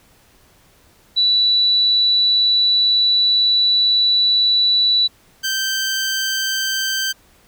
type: tone pair in turn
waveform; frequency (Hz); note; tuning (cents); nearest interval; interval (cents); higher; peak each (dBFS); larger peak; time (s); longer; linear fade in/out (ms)
sine / 15% pulse; 3951 / 1558.5; B7 / G6; 0 / -11; octave + major third; 1611; first; -12; neither; 1.16-5.08 / 5.43-7.13; first; 20
effects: pink hiss -53 dBFS RMS until 7.47 s